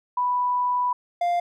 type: tone pair in turn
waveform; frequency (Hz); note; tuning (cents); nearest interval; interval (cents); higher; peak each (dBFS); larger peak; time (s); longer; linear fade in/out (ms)
sine / triangle; 987.8 / 698.5; B5 / F5; 0 / 0; tritone; 600; first; -20 / -18; second; 0.17-0.93 / 1.21-1.4; first; 5
effects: none